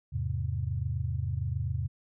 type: chord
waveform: sine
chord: E augmented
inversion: none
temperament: equal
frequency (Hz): 82.41 / 103.83 / 130.81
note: E2 / G#2 / B#2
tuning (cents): 0 / 0 / 0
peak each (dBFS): -33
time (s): 0.12-1.88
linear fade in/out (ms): 20
effects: none